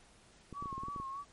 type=clicks; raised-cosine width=3 ms; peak=-32 dBFS; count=9; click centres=0.527 / 0.625 / 0.658 / 0.728 / 0.78 / 0.835 / 0.884 / 0.962 / 1 s
type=tone with vibrato; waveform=sine; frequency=1108.7 Hz; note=C#6; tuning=in tune; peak=-39 dBFS; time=0.53-1.25 s; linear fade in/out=50 ms; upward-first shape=sine; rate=3.2 Hz; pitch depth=59 cents each way
effects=pink hiss -62 dBFS RMS until 1.32 s + MP3 48 kbps